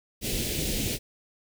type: band-stop noise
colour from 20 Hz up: pink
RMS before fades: -29 dBFS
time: 0.21-0.99 s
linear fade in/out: 50 ms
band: 530 to 2400 Hz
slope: 24 dB/octave
effects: none